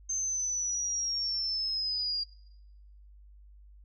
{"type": "linear sweep", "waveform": "sine", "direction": "down", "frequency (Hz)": [6300, 4785], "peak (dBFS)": -29, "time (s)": [0.09, 2.24], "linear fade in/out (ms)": 10, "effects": ["noise-tail reverb RT60 1.0 s tail -26 dB re dry", "added 50 Hz sine -51 dBFS peak until 3.84 s"]}